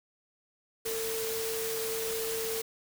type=tone in noise; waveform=sine; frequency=449.2 Hz; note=A4; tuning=36 cents sharp; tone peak=-33 dBFS; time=0.85-2.62 s; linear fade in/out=10 ms; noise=white; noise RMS=-36 dBFS; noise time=0.85-2.62 s; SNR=0 dB; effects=none